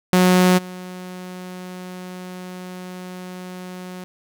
sawtooth tone with level steps, 182.4 Hz, F#3, 24 cents flat, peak -8 / -28 dBFS, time 0.13-4.04 s, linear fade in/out 0 ms, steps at 0.57 s, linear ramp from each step 20 ms, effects none

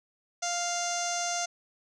sawtooth tone with low-pass filter, 698.5 Hz, F5, in tune, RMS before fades -31 dBFS, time 0.42-1.46 s, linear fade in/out 10 ms, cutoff 6300 Hz, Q 7.5, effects none

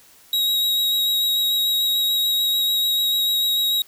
45% pulse tone with vibrato, 3816 Hz, A#7, 40 cents sharp, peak -17 dBFS, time 0.33-3.82 s, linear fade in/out 2 ms, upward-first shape sine, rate 6.8 Hz, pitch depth 11 cents each way, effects white hiss -51 dBFS RMS until 3.87 s

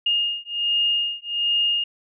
sine beating tone pair, 2838 / 2839.3 Hz, F7 / F7, +27 / +28 cents, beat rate 1.3 Hz, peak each -23 dBFS, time 0.06-1.84 s, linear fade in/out 5 ms, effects none

